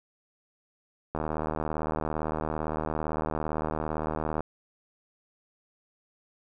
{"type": "click train", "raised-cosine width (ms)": 1, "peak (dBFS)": -16, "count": 254, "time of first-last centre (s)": [1.15, 4.406], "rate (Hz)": 77.7, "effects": []}